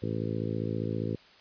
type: harmonic tone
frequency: 55 Hz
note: A1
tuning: in tune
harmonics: 2 / 3 / 4 / 5 / 6 / 7 / 8 / 9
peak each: -34 / -36 / -37 / -38 / -39 / -39 / -40 / -41 dBFS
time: 0.02-1.16 s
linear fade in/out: 10 ms
effects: white hiss -56 dBFS RMS until 1.4 s + resampled to 11025 Hz